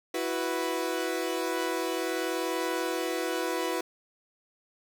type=chord; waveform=sawtooth; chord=E suspended second; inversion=none; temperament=equal; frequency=329.6 / 370 / 493.9 Hz; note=E4 / F#4 / B4; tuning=0 / 0 / 0 cents; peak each=-29 dBFS; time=0.14-3.81 s; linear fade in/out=5 ms; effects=none